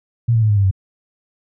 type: tone with pitch steps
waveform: sine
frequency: 117.4 / 112.62 / 108.03 / 103.63 / 99.41 / 95.36 Hz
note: A#2 / A2 / A2 / G#2 / G2 / G2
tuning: +13 / +41 / -31 / -3 / +25 / -47 cents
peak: -11 dBFS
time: 0.28-0.712 s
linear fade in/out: 10 ms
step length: 72 ms
effects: none